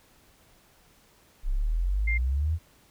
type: exponential sweep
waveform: sine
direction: up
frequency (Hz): 30.99 to 85.2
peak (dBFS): -23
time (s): 1.43-2.59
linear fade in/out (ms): 50
type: tone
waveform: sine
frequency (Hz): 2106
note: C7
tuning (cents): +11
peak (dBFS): -27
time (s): 2.07-2.18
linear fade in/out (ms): 10
effects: pink hiss -60 dBFS RMS until 2.9 s